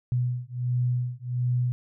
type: beating tone pair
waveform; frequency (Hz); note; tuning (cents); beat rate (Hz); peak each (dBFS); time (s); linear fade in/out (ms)
sine; 123 / 124.4; B2 / B2; -7 / +13; 1.4; -27; 0.12-1.72; 0
effects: none